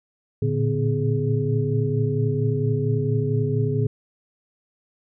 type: tone cluster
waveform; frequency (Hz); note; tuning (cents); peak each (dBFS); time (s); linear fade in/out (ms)
sine; 113.4 / 117.8 / 144.8 / 252 / 418; A#2 / A#2 / D3 / B3 / G#4; -47 / +19 / -24 / +35 / +11; -23 / -30 / -24 / -30 / -26; 0.42-3.87; 5
effects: none